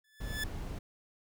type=tone with exponential growth; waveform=sawtooth; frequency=1735 Hz; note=A6; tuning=25 cents flat; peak=-28 dBFS; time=0.04-0.44 s; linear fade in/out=5 ms; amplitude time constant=85 ms
type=noise; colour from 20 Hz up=brown; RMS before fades=-39 dBFS; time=0.2-0.79 s; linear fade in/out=10 ms
effects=none